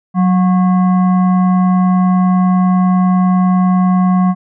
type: tone with frequency modulation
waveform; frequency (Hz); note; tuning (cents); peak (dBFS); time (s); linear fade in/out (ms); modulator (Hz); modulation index
sine; 185; F#3; 0; -8; 0.14-4.35; 50; 910; 0.45
effects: none